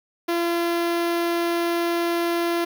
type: tone with notch filter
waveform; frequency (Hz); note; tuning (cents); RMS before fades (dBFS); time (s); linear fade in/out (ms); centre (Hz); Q
sawtooth; 341.4; F4; -39; -23; 0.28-2.65; 10; 7600; 1.3
effects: 9-bit